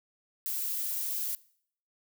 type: noise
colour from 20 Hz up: violet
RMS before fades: -33 dBFS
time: 0.46-1.35 s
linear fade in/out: 0 ms
effects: noise-tail reverb RT60 0.6 s tail -21 dB re dry